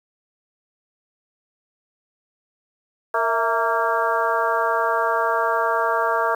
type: harmonic tone with a mistuned harmonic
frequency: 230.5 Hz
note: A#3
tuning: 19 cents flat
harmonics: 2 / 3 / 4 / 5 / 6 / 7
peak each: -26 / -24 / -24 / -24 / -26 / -28 dBFS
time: 3.14-6.35 s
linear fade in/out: 5 ms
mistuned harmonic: 3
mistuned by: -79 cents
effects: 8-bit